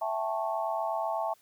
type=chord; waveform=sine; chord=A dominant seventh; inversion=second; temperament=just; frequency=660 / 792 / 880 / 1100 Hz; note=E5 / G5 / A5 / C#6; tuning=+2 / +18 / 0 / -14 cents; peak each=-32 / -36 / -33 / -37 dBFS; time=0.01-1.34 s; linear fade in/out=10 ms; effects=white hiss -64 dBFS RMS until 1.41 s